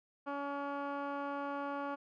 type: tone with low-pass filter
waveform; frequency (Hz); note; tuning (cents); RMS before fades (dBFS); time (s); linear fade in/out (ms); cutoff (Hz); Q
15% pulse; 282.7; C#4; +34; -39; 0.26-1.96; 20; 1500; 1.8
effects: none